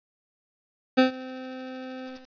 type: tone with ADSR envelope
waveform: 25% pulse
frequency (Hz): 258.5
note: C4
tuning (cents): -21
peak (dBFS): -10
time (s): 0.97-2.29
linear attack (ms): 18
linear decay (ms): 120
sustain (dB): -22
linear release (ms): 240
effects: resampled to 11025 Hz + 8-bit